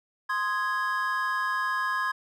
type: chord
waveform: triangle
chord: Ab major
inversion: first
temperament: equal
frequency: 1046.5 / 1244.5 / 1661.2 Hz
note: C6 / Eb6 / Ab6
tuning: 0 / 0 / 0 cents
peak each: -27 / -32 / -27 dBFS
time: 0.29-2.12 s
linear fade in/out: 10 ms
effects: none

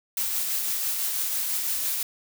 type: noise with tremolo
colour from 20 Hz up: blue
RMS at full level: -26 dBFS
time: 0.17-2.03 s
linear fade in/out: 2 ms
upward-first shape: triangle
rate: 6 Hz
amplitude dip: 30%
effects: none

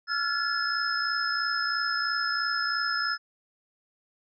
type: tone cluster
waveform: sine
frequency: 1353 / 1416 / 1713 / 5160 Hz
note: E6 / F6 / A6 / E8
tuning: +45 / +23 / -47 / -38 cents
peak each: -31 dBFS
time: 0.07-3.18 s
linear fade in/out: 50 ms
effects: none

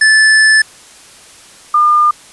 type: tone pair in turn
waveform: square / sine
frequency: 1745 / 1206.6 Hz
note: A6 / D6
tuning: -15 / +46 cents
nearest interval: tritone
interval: 639 cents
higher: first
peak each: -6 dBFS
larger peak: neither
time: 0.01-0.62 / 1.74-2.11 s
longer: first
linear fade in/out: 5 ms
effects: white hiss -39 dBFS RMS until 2.32 s + resampled to 24000 Hz

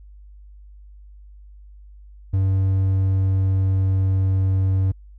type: tone with pitch glide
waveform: triangle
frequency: 95.8 to 95.19 Hz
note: G2 to F#2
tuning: -39 to +50 cents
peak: -14 dBFS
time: 2.33-4.92 s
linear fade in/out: 10 ms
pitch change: -11 cents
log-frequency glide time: 2.49-4.52 s
effects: added 50 Hz sine -41 dBFS peak until 5.18 s

